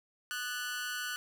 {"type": "tone with amplitude modulation", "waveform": "sawtooth", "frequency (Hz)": 1481, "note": "F#6", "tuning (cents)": 1, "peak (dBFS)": -28, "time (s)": [0.31, 1.16], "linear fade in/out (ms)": 0, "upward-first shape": "sine", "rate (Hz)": 260, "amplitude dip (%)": 80, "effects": []}